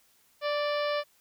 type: harmonic tone with a mistuned harmonic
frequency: 588 Hz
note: D5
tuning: 2 cents sharp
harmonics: 1 / 2 / 3 / 4 / 5 / 6 / 7 / 8 / 9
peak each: -28 / -34 / -38 / -40 / -42 / -44 / -45 / -46 / -47 dBFS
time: 0.41-1.04 s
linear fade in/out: 50 ms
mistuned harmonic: 2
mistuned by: -16 cents
effects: white hiss -65 dBFS RMS until 1.2 s